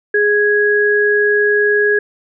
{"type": "tone pair together", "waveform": "sine", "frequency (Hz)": [415.5, 1661], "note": ["G#4", "G#6"], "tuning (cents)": [1, 0], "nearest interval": "2 octaves", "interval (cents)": 2399, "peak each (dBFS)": -13, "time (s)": [0.14, 1.99], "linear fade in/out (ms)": 5, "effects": []}